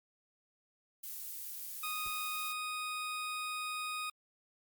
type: noise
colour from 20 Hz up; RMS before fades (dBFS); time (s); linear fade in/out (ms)
violet; -43; 1.03-2.53; 10
type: tone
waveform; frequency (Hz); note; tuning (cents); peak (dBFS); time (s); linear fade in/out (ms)
20% pulse; 1244.5; D#6; 0; -32; 1.83-4.1; 5
type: noise with exponential decay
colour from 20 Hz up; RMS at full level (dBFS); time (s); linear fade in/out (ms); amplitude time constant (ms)
brown; -45; 2.06-2.14; 1; 16
effects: Opus 48 kbps